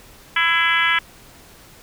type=harmonic tone with a mistuned harmonic; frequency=332.5 Hz; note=E4; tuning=15 cents sharp; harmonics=3 / 4 / 5 / 6 / 7 / 8 / 9 / 10; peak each=-26 / -23 / -20 / -21 / -23 / -29 / -25 / -28 dBFS; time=0.36-0.99 s; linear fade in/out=5 ms; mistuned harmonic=6; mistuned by=+28 cents; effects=pink hiss -46 dBFS RMS until 1.82 s